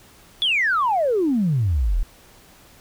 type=exponential sweep; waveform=sine; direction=down; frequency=3520 to 34.67 Hz; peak=-16 dBFS; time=0.42-2.03 s; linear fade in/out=0 ms; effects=tanh soft clip ceiling -12 dBFS + pink hiss -50 dBFS RMS until 2.8 s